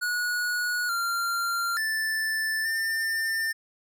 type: tone with pitch steps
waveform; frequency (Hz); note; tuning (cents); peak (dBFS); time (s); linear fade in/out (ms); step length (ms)
square; 1458 / 1384 / 1761 / 1798; F#6 / F6 / A6 / A6; -26 / -16 / +1 / +37; -26; 0.01-3.53; 20; 880
effects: none